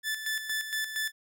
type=tone with tremolo; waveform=sawtooth; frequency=1749 Hz; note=A6; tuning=11 cents flat; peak=-25 dBFS; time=0.03-1.12 s; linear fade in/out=50 ms; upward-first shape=square; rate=4.3 Hz; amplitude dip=60%; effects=none